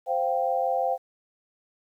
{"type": "chord", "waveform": "sine", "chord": "C suspended fourth", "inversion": "none", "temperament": "equal", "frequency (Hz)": [523.3, 698.5, 784], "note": ["C5", "F5", "G5"], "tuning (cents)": [0, 0, 0], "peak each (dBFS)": -27, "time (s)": [0.06, 0.98], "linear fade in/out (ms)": 50, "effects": ["10-bit"]}